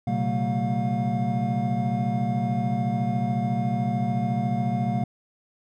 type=tone cluster; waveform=triangle; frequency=121.9 / 135.8 / 189.4 / 224 / 712 Hz; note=B2 / C#3 / F#3 / A3 / F5; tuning=-22 / -35 / +41 / +31 / +33 cents; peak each=-26 / -28 / -27 / -26 / -28 dBFS; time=0.07-5.04 s; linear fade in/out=5 ms; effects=none